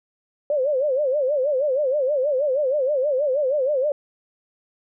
sine tone with vibrato, 554.4 Hz, C#5, in tune, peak -18 dBFS, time 0.5-3.92 s, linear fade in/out 2 ms, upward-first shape sine, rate 6.3 Hz, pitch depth 160 cents each way, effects none

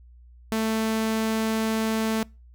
sawtooth tone, 221.3 Hz, A3, 10 cents sharp, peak -19 dBFS, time 0.52-2.23 s, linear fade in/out 0 ms, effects noise-tail reverb RT60 0.3 s tail -26 dB re dry + added 60 Hz sine -47 dBFS peak until 2.54 s

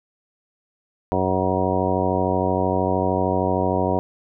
harmonic tone with a mistuned harmonic, 93.1 Hz, F#2, 11 cents sharp, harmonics 1 / 2 / 3 / 4 / 5 / 6 / 7 / 8 / 10, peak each -27 / -27 / -27 / -27 / -27 / -27 / -27 / -27 / -27 dBFS, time 1.12-3.99 s, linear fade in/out 0 ms, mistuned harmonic 10, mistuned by +36 cents, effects none

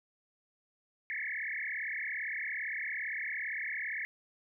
sine tone with frequency modulation, 1975.5 Hz, B6, in tune, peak -34 dBFS, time 1.1-4.05 s, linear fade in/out 0 ms, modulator 37.6 Hz, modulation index 7.2, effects none

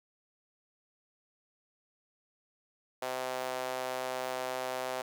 sawtooth tone with high-pass filter, 128.4 Hz, C3, 32 cents flat, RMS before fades -36 dBFS, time 3.02-5.02 s, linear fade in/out 5 ms, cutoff 610 Hz, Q 2.1, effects none

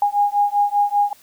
sine beating tone pair, 816 / 821.1 Hz, G#5 / G#5, -31 / -20 cents, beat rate 5.1 Hz, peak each -18 dBFS, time 0.02-1.13 s, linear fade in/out 2 ms, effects white hiss -51 dBFS RMS until 1.22 s

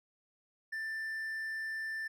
triangle tone, 1775 Hz, A6, 15 cents sharp, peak -34 dBFS, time 0.72-2.08 s, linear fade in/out 10 ms, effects none

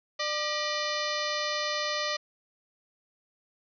harmonic tone with a mistuned harmonic, 597 Hz, D5, 28 cents sharp, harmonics 1 / 2 / 3 / 4 / 5 / 6 / 7 / 8 / 9 / 10, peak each -34 / -35 / -35 / -40 / -39 / -39 / -37 / -38 / -45 / -42 dBFS, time 0.19-2.17 s, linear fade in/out 10 ms, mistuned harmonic 3, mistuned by +120 cents, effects none

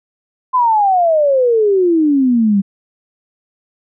sine exponential sweep, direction down, 1036 to 192.1 Hz, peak -9 dBFS, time 0.53-2.62 s, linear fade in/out 20 ms, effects none

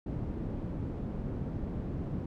white low-pass noise, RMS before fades -36 dBFS, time 0.06-2.26 s, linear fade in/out 5 ms, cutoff 210 Hz, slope 12 dB/octave, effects none

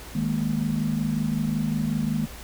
sine chord, D# suspended fourth, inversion none, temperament equal, 155.56 / 207.7 / 233.1 Hz, D#3 / G#3 / A#3, 0 / 0 / 0 cents, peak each -27 dBFS, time 0.15-2.26 s, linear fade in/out 5 ms, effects added 58 Hz sine -42 dBFS peak until 2.43 s + pink hiss -42 dBFS RMS until 2.43 s

